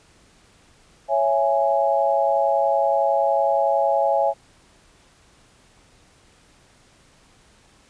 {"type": "chord", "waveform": "sine", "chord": "C# minor", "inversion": "none", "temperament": "just", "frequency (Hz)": [554.4, 665.2, 831.5], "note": ["C#5", "E5", "G#5"], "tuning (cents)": [0, 16, 2], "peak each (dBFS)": -21, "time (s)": [1.08, 4.34], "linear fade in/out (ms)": 50, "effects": ["pink hiss -55 dBFS RMS until 7.89 s", "resampled to 22050 Hz"]}